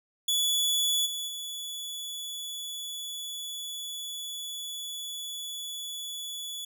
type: tone with level steps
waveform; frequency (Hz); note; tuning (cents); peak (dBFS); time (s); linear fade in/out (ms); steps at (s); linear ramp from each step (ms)
sawtooth; 3424; A7; -48; -21 / -29 / -32; 0.28-6.65; 5; 1.05 / 1.27; 20
effects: none